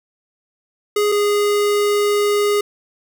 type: tone pair in turn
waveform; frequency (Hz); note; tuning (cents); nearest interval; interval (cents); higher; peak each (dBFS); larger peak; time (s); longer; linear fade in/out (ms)
square; 415.3 / 412.2; G#4 / G#4; 0 / -13; unison; 13; first; -15; neither; 0.96-1.12 / 1.12-2.61; second; 5
effects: none